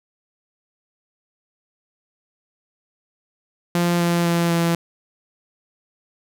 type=tone with pitch steps; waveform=sawtooth; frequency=173.3 / 171.8 / 170.32 / 168.85 Hz; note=F3 / F3 / F3 / E3; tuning=-13 / -28 / -43 / +42 cents; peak=-13 dBFS; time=3.75-4.75 s; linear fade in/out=2 ms; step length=250 ms; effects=none